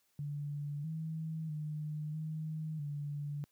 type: tone with pitch steps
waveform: sine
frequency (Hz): 145.4 / 159.6 / 151.8 / 156.6 / 145.4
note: D3 / D#3 / D#3 / D#3 / D3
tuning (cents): -17 / +44 / -42 / +11 / -17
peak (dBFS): -36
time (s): 0.19-3.44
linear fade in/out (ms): 0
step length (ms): 650
effects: white hiss -75 dBFS RMS until 3.51 s + high-pass 80 Hz 12 dB/octave